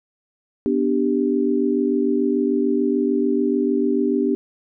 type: chord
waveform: sine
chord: G major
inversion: first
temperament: equal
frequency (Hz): 246.9 / 293.7 / 392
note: B3 / D4 / G4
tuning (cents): 0 / 0 / 0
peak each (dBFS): -21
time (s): 0.66-4.35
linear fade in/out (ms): 0
effects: none